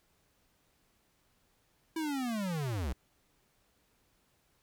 square linear sweep, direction down, 329.6 to 56 Hz, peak -33 dBFS, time 1.96-2.93 s, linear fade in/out 5 ms, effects pink hiss -72 dBFS RMS until 4.62 s

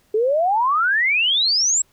sine exponential sweep, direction up, 415.3 to 7800 Hz, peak -15 dBFS, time 0.14-1.82 s, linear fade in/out 5 ms, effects pink hiss -60 dBFS RMS until 1.92 s

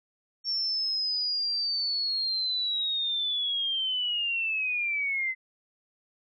sine linear sweep, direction down, 5480 to 2036 Hz, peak -26 dBFS, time 0.44-5.35 s, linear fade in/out 50 ms, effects none

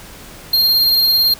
square tone with tremolo, 4206 Hz, C8, 8 cents sharp, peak -10 dBFS, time 0.53-1.34 s, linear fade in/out 5 ms, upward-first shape triangle, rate 18 Hz, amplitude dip 25%, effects pink hiss -37 dBFS RMS until 1.39 s

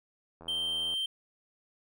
click train, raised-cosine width 1 ms, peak -35 dBFS, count 45, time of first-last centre 0.41-0.938 s, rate 83.3 Hz
triangle tone, 3136 Hz, G7, in tune, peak -28 dBFS, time 0.48-1.06 s, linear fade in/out 5 ms
effects none

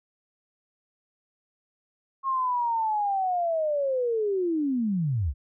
sine linear sweep, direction down, 1086 to 59 Hz, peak -23 dBFS, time 2.23-5.34 s, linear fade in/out 50 ms, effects none

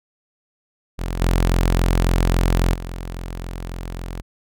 sawtooth tone with level steps, 43.65 Hz, F1, in tune, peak -19 / -11 / -24 dBFS, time 0.98-4.22 s, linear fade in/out 20 ms, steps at 1.2 / 2.73 s, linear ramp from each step 20 ms, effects none

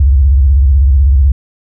sine tone with vibrato, 67.9 Hz, C#2, 35 cents flat, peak -4 dBFS, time 0-1.32 s, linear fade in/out 5 ms, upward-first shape square, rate 16 Hz, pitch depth 150 cents each way, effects none

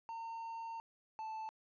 triangle tone pair in turn, 912 / 878.9 Hz, A#5 / A5, -38 / -2 cents, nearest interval minor second, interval 64 cents, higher first, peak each -40 / -39 dBFS, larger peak second, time 0.09-0.8 / 1.19-1.49 s, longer first, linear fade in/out 0 ms, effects resampled to 16000 Hz

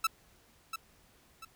sawtooth tone with echo, 1318.5 Hz, E6, in tune, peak -22 dBFS, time 0.04-0.07 s, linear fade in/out 5 ms, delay 690 ms, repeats 2, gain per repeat -9 dB, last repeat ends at 1.45 s, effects pink hiss -64 dBFS RMS until 1.55 s

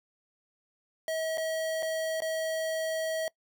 square tone with dropouts, 641 Hz, E5, 49 cents flat, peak -30 dBFS, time 1.08-3.28 s, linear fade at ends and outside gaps 1 ms, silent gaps 1.374-1.38 / 1.825-1.829 / 2.204-2.22 s, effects noise-tail reverb RT60 0.1 s tail -23 dB re dry

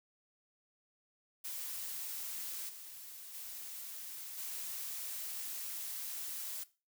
blue noise with level steps, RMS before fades -42 / -50 / -46 / -42 dBFS, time 1.44-6.64 s, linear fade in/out 10 ms, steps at 2.68 / 3.33 / 4.37 s, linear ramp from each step 20 ms, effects noise-tail reverb RT60 0.3 s tail -17 dB re dry

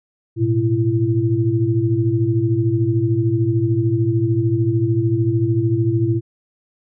sine tone cluster, 109.3 / 122.7 / 335.7 Hz, A2 / B2 / E4, -11 / -11 / +32 cents, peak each -19 dBFS, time 0.36-6.21 s, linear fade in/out 50 ms, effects none

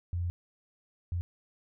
sine tone bursts at uneven times, 87.31 Hz, F2, in tune, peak -29 dBFS, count 2, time 0.13-0.3 / 1.12-1.21 s, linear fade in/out 0 ms, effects none

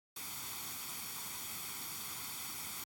white noise with comb filter, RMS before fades -43 dBFS, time 0.16-2.84 s, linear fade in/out 5 ms, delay 0.88 ms, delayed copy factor +0.65, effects high-pass 80 Hz 12 dB/octave + AAC 64 kbps

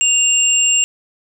sine tone pair together, 2794 / 7531 Hz, F7 / A#8, 0 / +17 cents, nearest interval octave + perfect fourth, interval 1717 cents, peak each -14 dBFS, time 0.01-0.84 s, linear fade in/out 0 ms, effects none

